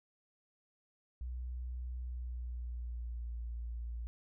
sine tone with pitch glide, 61.74 to 58.27 Hz, B1 to A#1, 0 to 0 cents, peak -38 dBFS, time 1.21-4.07 s, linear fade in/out 0 ms, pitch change -100 cents, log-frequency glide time 2-3.38 s, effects none

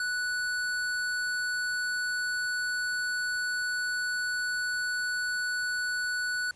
square tone, 1480 Hz, F#6, in tune, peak -29 dBFS, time 0-6.51 s, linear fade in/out 2 ms, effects pink hiss -59 dBFS RMS until 6.55 s + resampled to 22050 Hz

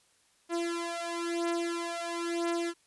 sawtooth beating tone pair, 339.6 / 340.6 Hz, F4 / F4, -48 / -43 cents, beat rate 1 Hz, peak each -30 dBFS, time 0.49-2.74 s, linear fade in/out 50 ms, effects white hiss -67 dBFS RMS until 2.86 s + resampled to 24000 Hz

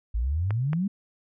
sine exponential sweep, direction up, 51.91 to 207.7 Hz, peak -23 dBFS, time 0.14-0.88 s, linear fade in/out 10 ms
clicks, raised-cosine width 0.5 ms, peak -19 dBFS, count 2, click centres 0.507 / 0.732 s
effects none

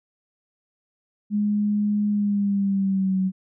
sine tone with pitch glide, 207.7 to 188.27 Hz, G#3 to F#3, 0 to +30 cents, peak -19 dBFS, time 1.3-3.32 s, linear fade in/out 50 ms, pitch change -170 cents, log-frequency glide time 2.09-3.2 s, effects none

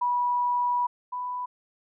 sine tone pair in turn, 976 / 991.3 Hz, B5 / B5, -21 / +6 cents, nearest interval unison, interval 27 cents, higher second, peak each -22 / -29 dBFS, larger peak first, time 0.01-0.87 / 1.12-1.46 s, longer first, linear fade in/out 10 ms, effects none

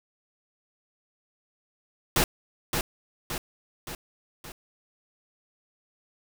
pink noise with echo, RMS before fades -22 dBFS, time 2.16-2.24 s, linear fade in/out 2 ms, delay 570 ms, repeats 4, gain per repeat -5 dB, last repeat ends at 4.52 s, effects none

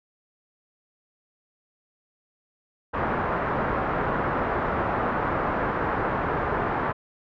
white low-pass noise, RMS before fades -26 dBFS, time 2.93-6.93 s, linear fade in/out 20 ms, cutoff 1400 Hz, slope 24 dB/octave, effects none

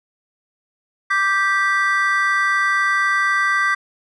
triangle chord, G major, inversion second, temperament just, 1176 / 1568 / 1960 Hz, D6 / G6 / B6, +2 / 0 / -14 cents, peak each -18 dBFS, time 1.1-3.75 s, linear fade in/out 10 ms, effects resampled to 24000 Hz

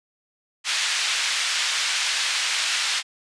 white band-pass noise, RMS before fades -24 dBFS, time 0.64-3.03 s, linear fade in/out 50 ms, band 1600 to 4500 Hz, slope 12 dB/octave, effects resampled to 22050 Hz

